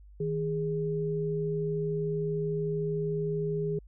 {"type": "tone pair together", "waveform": "sine", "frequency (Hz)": [158.1, 412.4], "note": ["D#3", "G#4"], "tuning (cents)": [28, -12], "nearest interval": "octave + perfect fourth", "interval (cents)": 1660, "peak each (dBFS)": [-31, -30], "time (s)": [0.2, 3.79], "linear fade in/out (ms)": 5, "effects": ["added 50 Hz sine -49 dBFS peak until 3.87 s"]}